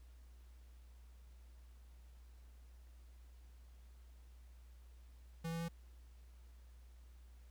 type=tone with pitch steps; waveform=square; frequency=164.81 / 166.34 / 167.88 Hz; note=E3 / E3 / E3; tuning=0 / +16 / +32 cents; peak=-40 dBFS; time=5.44-5.686 s; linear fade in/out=10 ms; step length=82 ms; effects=added 60 Hz sine -56 dBFS peak until 7.5 s + pink hiss -73 dBFS RMS until 7.5 s